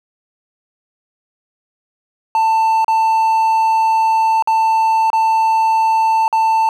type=tone with dropouts; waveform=triangle; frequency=890 Hz; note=A5; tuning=20 cents sharp; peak=-9 dBFS; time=2.35-6.69 s; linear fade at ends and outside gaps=1 ms; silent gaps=2.845-2.881 / 4.424-4.474 / 5.102-5.131 / 6.28-6.327 s; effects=none